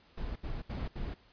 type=noise bursts; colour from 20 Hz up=brown; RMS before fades=-37 dBFS; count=4; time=0.17-1.143 s; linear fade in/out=10 ms; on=190 ms; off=71 ms; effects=pink hiss -63 dBFS RMS until 1.32 s + resampled to 11025 Hz